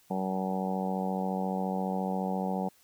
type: harmonic tone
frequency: 94.4 Hz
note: F#2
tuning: 35 cents sharp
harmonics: 2 / 3 / 4 / 5 / 6 / 7 / 8 / 9 / 10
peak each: -31 / -42 / -43 / -38 / -39 / -45 / -36 / -39 / -48 dBFS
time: 0.1-2.69 s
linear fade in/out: 10 ms
effects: white hiss -63 dBFS RMS until 2.83 s